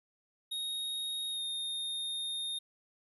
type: tone with pitch glide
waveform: square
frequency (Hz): 3742 to 3680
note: A#7 to A#7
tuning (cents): +6 to -23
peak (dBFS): -35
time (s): 0.51-2.59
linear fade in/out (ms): 10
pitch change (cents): -29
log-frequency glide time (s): 1.3-1.42
effects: 12-bit